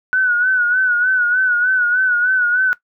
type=tone with vibrato; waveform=sine; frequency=1480 Hz; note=F#6; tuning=in tune; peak=-12 dBFS; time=0.13-2.73 s; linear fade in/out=0 ms; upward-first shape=sine; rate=3.3 Hz; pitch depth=61 cents each way; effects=noise-tail reverb RT60 0.1 s tail -18 dB re dry